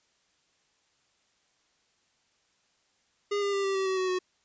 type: tone with pitch steps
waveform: square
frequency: 408.1 / 402 / 396 / 390.1 / 384.3 / 378.6 / 372.9 / 367.4 Hz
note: G#4 / G4 / G4 / G4 / G4 / F#4 / F#4 / F#4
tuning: -30 / +44 / +18 / -8 / -34 / +40 / +14 / -12 cents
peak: -27 dBFS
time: 3.31-4.19 s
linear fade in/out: 10 ms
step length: 110 ms
effects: white hiss -70 dBFS RMS until 4.44 s + resampled to 16000 Hz